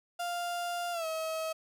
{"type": "tone with pitch glide", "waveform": "35% pulse", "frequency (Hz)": [698.5, 640.5], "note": ["F5", "E5"], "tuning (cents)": [0, -50], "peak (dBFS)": -31, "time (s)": [0.19, 1.53], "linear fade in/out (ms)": 10, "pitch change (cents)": -150, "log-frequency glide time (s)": [0.92, 1.06], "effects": []}